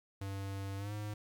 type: tone with pitch glide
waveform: square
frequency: 98 to 105.03 Hz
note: G2 to G#2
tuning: 0 to +20 cents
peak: -39 dBFS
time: 0.21-1.14 s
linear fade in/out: 5 ms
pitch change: +120 cents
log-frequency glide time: 0.77-0.93 s
effects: 12-bit